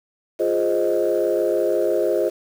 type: chord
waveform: sine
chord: F minor seventh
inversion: none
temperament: equal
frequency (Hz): 349.2 / 415.3 / 523.3 / 622.3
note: F4 / Ab4 / C5 / Eb5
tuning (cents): 0 / 0 / 0 / 0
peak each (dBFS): -22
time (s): 0.39-2.3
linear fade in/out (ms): 20
effects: tanh soft clip ceiling -10 dBFS + 7-bit